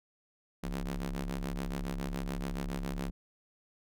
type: ring-modulated tone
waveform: sawtooth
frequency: 68.3 Hz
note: C#2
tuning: 25 cents flat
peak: -27 dBFS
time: 0.63-3.11 s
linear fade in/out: 10 ms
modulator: 106 Hz
effects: none